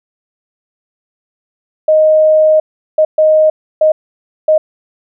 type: tone bursts at uneven times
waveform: sine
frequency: 622.3 Hz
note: D#5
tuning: in tune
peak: -5 dBFS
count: 5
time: 1.88-2.6 / 2.98-3.05 / 3.18-3.5 / 3.81-3.92 / 4.48-4.58 s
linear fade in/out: 5 ms
effects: none